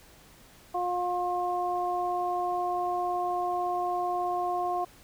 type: harmonic tone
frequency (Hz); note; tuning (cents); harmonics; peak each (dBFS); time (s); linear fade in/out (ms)
356.4; F4; +35; 1 / 2 / 3; -34 / -28 / -34; 0.74-4.85; 10
effects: pink hiss -55 dBFS RMS until 5.03 s